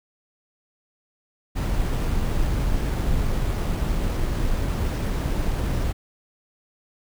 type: noise with sample-and-hold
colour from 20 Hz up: brown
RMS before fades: -23 dBFS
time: 1.55-5.93 s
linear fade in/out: 20 ms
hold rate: 11025 Hz
effects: none